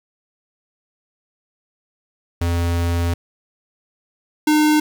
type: tone pair in turn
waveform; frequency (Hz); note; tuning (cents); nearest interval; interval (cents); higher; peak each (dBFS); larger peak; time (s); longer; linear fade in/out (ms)
square; 85.6 / 303.9; F2 / D#4; -34 / -41; octave + minor seventh; 2193; second; -18 / -13; second; 2.41-3.14 / 4.47-4.8; first; 5
effects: 8-bit